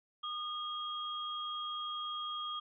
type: tone pair together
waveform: sine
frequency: 1223 / 3265 Hz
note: D#6 / G#7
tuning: -30 / -30 cents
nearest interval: octave + perfect fourth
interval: 1700 cents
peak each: -39 / -40 dBFS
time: 0.23-2.6 s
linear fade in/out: 10 ms
effects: none